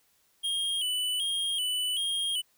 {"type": "tone with vibrato", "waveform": "square", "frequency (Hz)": 3107, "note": "G7", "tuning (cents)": -16, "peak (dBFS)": -28, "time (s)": [0.43, 2.42], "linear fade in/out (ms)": 20, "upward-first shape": "square", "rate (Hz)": 1.3, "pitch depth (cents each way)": 71, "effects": ["white hiss -68 dBFS RMS until 2.57 s"]}